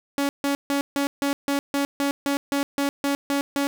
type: tone bursts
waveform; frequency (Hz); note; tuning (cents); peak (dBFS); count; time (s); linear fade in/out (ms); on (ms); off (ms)
sawtooth; 281.1; C#4; +24; -17; 14; 0.18-3.67; 0; 110; 150
effects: none